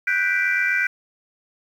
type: chord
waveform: sine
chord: G major seventh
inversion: third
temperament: equal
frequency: 1480 / 1568 / 1975.5 / 2349 Hz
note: F#6 / G6 / B6 / D7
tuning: 0 / 0 / 0 / 0 cents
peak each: -23 dBFS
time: 0.07-0.87 s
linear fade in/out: 5 ms
effects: tanh soft clip ceiling -10 dBFS + 8-bit